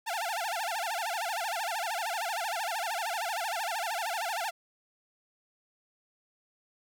sawtooth tone with vibrato, 784 Hz, G5, in tune, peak -27 dBFS, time 0.06-4.51 s, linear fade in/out 20 ms, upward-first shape sine, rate 13 Hz, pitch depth 270 cents each way, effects none

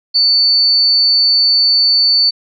sine tone, 4500 Hz, C#8, 25 cents sharp, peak -8 dBFS, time 0.14-2.31 s, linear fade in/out 20 ms, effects none

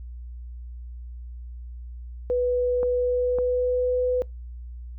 sine tone with pitch glide, 493.9 to 500.5 Hz, B4 to B4, 0 to +23 cents, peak -20 dBFS, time 2.3-4.22 s, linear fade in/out 0 ms, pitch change +23 cents, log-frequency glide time 2.98-4.05 s
clicks, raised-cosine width 1 ms, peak -20 dBFS, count 2, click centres 2.831 / 3.386 s
effects noise-tail reverb RT60 0.2 s tail -24 dB re dry + added 60 Hz sine -35 dBFS peak until 4.98 s

